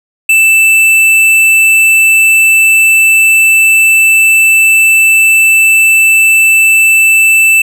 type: tone with tanh clipping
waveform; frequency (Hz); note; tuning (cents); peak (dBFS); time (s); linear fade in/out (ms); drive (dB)
sine; 2649; E7; +8; -5; 0.29-7.62; 5; 13
effects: none